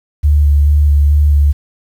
sine tone with vibrato, 73 Hz, D2, 10 cents flat, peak -6 dBFS, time 0.23-1.53 s, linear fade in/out 20 ms, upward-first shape square, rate 2.3 Hz, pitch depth 17 cents each way, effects 7-bit

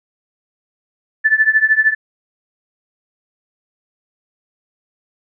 sine tone with tremolo, 1751 Hz, A6, 9 cents flat, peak -6 dBFS, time 1.24-1.95 s, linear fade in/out 20 ms, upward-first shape triangle, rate 13 Hz, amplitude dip 95%, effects none

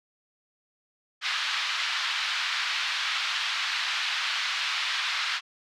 white band-pass noise, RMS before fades -29 dBFS, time 1.21-5.41 s, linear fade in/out 50 ms, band 1100 to 4100 Hz, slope 24 dB/octave, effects none

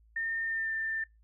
sine tone with pitch glide, 1817 to 1787.8 Hz, A#6 to A6, -45 to +27 cents, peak -30 dBFS, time 0.16-1.04 s, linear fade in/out 5 ms, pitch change -28 cents, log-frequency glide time 0.45-0.72 s, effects noise-tail reverb RT60 0.2 s tail -26 dB re dry + added 55 Hz sine -59 dBFS peak until 1.23 s

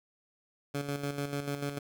15% pulse tone with tremolo, 142.3 Hz, C#3, 46 cents sharp, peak -25 dBFS, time 0.74-1.79 s, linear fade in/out 10 ms, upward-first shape square, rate 6.8 Hz, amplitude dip 55%, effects none

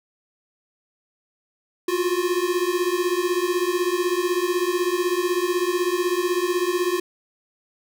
square beating tone pair, 349.1 / 365.1 Hz, F4 / F#4, -1 / -23 cents, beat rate 16 Hz, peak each -24 / -24 dBFS, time 1.88-7 s, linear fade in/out 5 ms, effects none

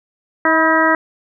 harmonic tone with a mistuned harmonic, 319.5 Hz, D#4, 46 cents sharp, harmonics 1 / 2 / 3 / 4 / 5 / 6, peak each -18 / -18 / -18 / -18 / -18 / -18 dBFS, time 0.45-0.95 s, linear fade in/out 2 ms, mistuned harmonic 3, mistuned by +37 cents, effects none

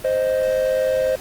triangle tone pair together, 522.4 / 622.3 Hz, C5 / D#5, -3 / 0 cents, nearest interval minor third, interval 303 cents, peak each -16 / -20 dBFS, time 0.04-1.16 s, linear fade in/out 10 ms, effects pink hiss -38 dBFS RMS until 1.2 s + Opus 32 kbps

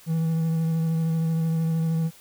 triangle tone with vibrato, 162.6 Hz, E3, 23 cents flat, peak -19 dBFS, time 0.06-2.11 s, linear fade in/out 50 ms, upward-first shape sine, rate 13 Hz, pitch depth 17 cents each way, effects white hiss -51 dBFS RMS until 2.2 s

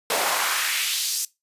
pink noise with high-pass filter sweep, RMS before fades -24 dBFS, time 0.1-1.25 s, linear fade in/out 2 ms, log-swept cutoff 490 to 6600 Hz, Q 1.5, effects noise-tail reverb RT60 0.2 s tail -20 dB re dry + resampled to 32000 Hz

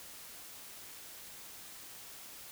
silence, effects white hiss -50 dBFS RMS until 2.51 s

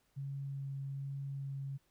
sine tone with vibrato, 137.9 Hz, C#3, 9 cents flat, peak -38 dBFS, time 0.16-1.78 s, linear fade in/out 20 ms, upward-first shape sine, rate 1.2 Hz, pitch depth 8 cents each way, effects pink hiss -75 dBFS RMS until 1.9 s

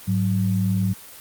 sine tone pair together, 104.5 / 186.2 Hz, G#2 / F#3, +11 / +11 cents, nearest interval minor seventh, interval 1000 cents, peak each -21 dBFS, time 0.07-0.94 s, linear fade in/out 20 ms, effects white hiss -42 dBFS RMS until 1.2 s + Opus 24 kbps

